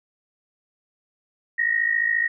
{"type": "tone pair together", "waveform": "sine", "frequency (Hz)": [1856.6, 1911], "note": ["A#6", "A#6"], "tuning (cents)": [-7, 43], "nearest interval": "unison", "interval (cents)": 50, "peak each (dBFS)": [-21, -23], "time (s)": [1.58, 2.28], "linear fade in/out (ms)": 10, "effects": []}